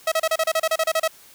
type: tone bursts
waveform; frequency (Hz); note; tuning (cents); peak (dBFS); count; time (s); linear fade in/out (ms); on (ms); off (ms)
sawtooth; 644; E5; -41; -14; 13; 0.07-1.078; 5; 48; 32
effects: white hiss -49 dBFS RMS until 1.34 s